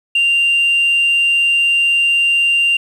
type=tone; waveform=sine; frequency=2782 Hz; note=F7; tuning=7 cents flat; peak=-9 dBFS; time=0.15-2.77 s; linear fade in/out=5 ms; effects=tanh soft clip ceiling -8 dBFS + 7-bit